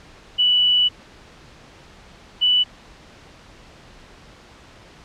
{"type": "tone pair in turn", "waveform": "sine", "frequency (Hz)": [2960, 2970], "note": ["F#7", "F#7"], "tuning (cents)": [0, 6], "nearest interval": "unison", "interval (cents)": 6, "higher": "second", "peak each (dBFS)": -13, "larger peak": "neither", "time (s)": [[0.38, 0.89], [2.41, 2.64]], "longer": "first", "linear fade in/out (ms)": 20, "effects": ["pink hiss -46 dBFS RMS until 5.04 s", "low-pass 5000 Hz 12 dB/octave"]}